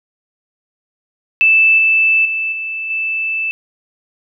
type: tone with level steps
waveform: sine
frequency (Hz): 2638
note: E7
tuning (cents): +1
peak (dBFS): -7 / -9 / -16 / -20 / -16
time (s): 1.41-3.51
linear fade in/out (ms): 0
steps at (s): 1.78 / 2.25 / 2.52 / 2.9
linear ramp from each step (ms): 5
effects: none